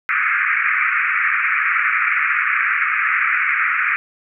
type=band-pass noise; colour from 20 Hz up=white; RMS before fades=-18 dBFS; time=0.09-3.96 s; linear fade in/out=0 ms; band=1200 to 2400 Hz; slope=96 dB/octave; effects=none